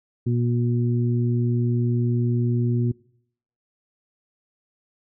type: harmonic tone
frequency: 120 Hz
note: B2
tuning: 49 cents flat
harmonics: 1 / 2 / 3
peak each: -20 / -26 / -30 dBFS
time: 0.26-2.92 s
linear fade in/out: 10 ms
effects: noise-tail reverb RT60 0.7 s tail -24 dB re dry